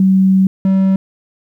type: tone pair in turn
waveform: sine / triangle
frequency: 190.3 / 191.62 Hz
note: F#3 / G3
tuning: +49 / -39 cents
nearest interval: unison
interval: 12 cents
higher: second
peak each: -7 dBFS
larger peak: neither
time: 0-0.47 / 0.65-0.96 s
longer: first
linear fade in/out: 2 ms
effects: 8-bit